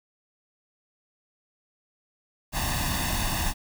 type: noise with comb filter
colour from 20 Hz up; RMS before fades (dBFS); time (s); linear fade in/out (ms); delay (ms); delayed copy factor
pink; -27; 2.52-3.54; 50; 1.1; +0.8
effects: none